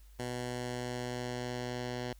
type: tone with low-pass filter sweep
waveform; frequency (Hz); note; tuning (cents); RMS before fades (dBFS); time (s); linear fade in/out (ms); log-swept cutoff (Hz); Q
10% pulse; 123.47; B2; 0; -38; 0.19-2.13; 5; 9400 to 5300; 1.2
effects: added 50 Hz sine -53 dBFS peak until 2.19 s + white hiss -67 dBFS RMS until 2.19 s